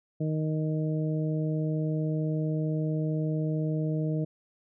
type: harmonic tone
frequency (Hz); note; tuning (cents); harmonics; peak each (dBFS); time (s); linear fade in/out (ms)
155.56; D#3; 0; 1 / 2 / 3 / 4; -27 / -33 / -37 / -39; 0.2-4.25; 10
effects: none